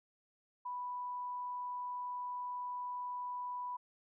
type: tone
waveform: sine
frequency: 987.8 Hz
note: B5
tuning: in tune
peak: -38 dBFS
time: 0.65-3.77 s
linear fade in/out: 10 ms
effects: none